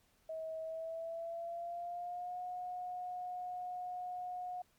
sine tone with pitch glide, 641 to 723.7 Hz, E5 to F#5, -49 to -39 cents, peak -39 dBFS, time 0.29-4.62 s, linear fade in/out 5 ms, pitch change +210 cents, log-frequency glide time 0.61-2.41 s, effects pink hiss -72 dBFS RMS until 4.78 s + MP3 96 kbps

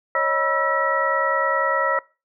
sine tone cluster, 548 / 618 / 972 / 1323 / 1919 Hz, C#5 / D#5 / B5 / E6 / A#6, -20 / -12 / -28 / +6 / +50 cents, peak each -24 / -27 / -26 / -22 / -24 dBFS, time 0.15-1.99 s, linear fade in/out 2 ms, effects noise-tail reverb RT60 0.3 s tail -24 dB re dry

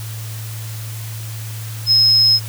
sine tone, 5140 Hz, E8, 45 cents flat, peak -9 dBFS, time 1.86-2.4 s, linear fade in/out 50 ms, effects added 110 Hz sine -26 dBFS peak until 2.48 s + white hiss -35 dBFS RMS until 2.48 s

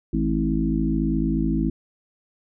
harmonic tone with a mistuned harmonic, 54 Hz, A1, 32 cents flat, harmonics 1 / 3 / 4 / 5 / 6, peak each -26 / -26 / -26 / -26 / -26 dBFS, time 0.13-1.7 s, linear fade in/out 5 ms, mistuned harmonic 5, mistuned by -30 cents, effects none

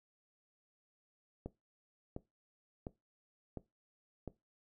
click train, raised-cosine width 2 ms, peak -28 dBFS, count 5, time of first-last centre 1.46-4.277 s, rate 1.42 Hz, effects noise-tail reverb RT60 0.2 s tail -18 dB re dry

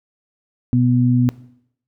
sine tone pair together, 123.47 / 246.9 Hz, B2 / B3, 0 / 0 cents, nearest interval octave, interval 1200 cents, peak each -15 dBFS, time 0.73-1.29 s, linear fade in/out 0 ms, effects noise-tail reverb RT60 0.7 s tail -19 dB re dry

